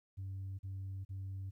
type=tone bursts; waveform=sine; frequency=96.2 Hz; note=G2; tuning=32 cents flat; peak=-38 dBFS; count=3; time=0.17-1.51 s; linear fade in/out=20 ms; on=420 ms; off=40 ms; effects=tanh soft clip ceiling -38 dBFS + 13-bit